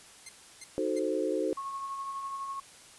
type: tone bursts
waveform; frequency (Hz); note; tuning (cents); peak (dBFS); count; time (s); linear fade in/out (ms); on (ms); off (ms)
5% pulse; 2093; C7; 0; -31; 3; 0.26-0.993; 5; 31; 320
type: chord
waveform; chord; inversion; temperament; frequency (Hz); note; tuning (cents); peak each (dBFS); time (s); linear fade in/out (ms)
sine; D# diminished seventh; none; equal; 311.1 / 370 / 440 / 523.3; D#4 / F#4 / A4 / C5; 0 / 0 / 0 / 0; -33; 0.78-1.53; 0
type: tone with tremolo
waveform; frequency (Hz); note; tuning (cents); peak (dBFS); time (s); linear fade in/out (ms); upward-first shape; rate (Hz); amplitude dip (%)
sine; 1095; C#6; -22; -33; 1.57-2.6; 5; sine; 12; 35
effects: white hiss -53 dBFS RMS until 2.98 s + resampled to 24000 Hz